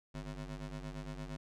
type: ring-modulated tone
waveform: 25% pulse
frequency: 99.9 Hz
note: G2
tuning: 33 cents sharp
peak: -35 dBFS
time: 0.14-1.37 s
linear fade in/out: 10 ms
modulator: 54.3 Hz
effects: low-pass 8000 Hz 12 dB/octave